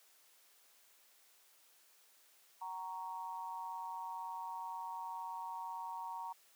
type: tone with amplitude modulation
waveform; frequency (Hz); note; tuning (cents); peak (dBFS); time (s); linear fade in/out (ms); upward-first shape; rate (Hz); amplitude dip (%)
sine; 932.3; A#5; 0; -37; 2.61-6.33; 10; sine; 178; 85
effects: white hiss -67 dBFS RMS until 6.55 s + high-pass 400 Hz 12 dB/octave